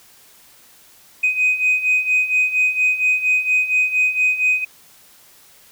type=beating tone pair; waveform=sine; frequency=2503 / 2507.3 Hz; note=D#7 / D#7; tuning=+10 / +13 cents; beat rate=4.3 Hz; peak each=-19 / -15 dBFS; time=1.23-4.65 s; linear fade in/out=10 ms; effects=tanh soft clip ceiling -10 dBFS + white hiss -49 dBFS RMS until 5.71 s